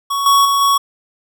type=tone with level steps; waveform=square; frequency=1116 Hz; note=C#6; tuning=11 cents sharp; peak=-17 / -9 / -13 / -11 dBFS; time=0.1-0.78 s; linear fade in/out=10 ms; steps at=0.26 / 0.45 / 0.61 s; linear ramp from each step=2 ms; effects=none